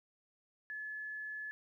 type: tone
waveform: sine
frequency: 1717 Hz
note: A6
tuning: 43 cents flat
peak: -40 dBFS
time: 0.7-1.51 s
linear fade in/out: 0 ms
effects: 13-bit